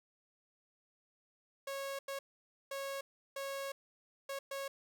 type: tone bursts at uneven times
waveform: sawtooth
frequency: 550 Hz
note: C#5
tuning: 14 cents flat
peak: -35 dBFS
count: 6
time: 1.67-1.99 / 2.08-2.19 / 2.71-3.01 / 3.36-3.72 / 4.29-4.39 / 4.51-4.68 s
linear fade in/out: 5 ms
effects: none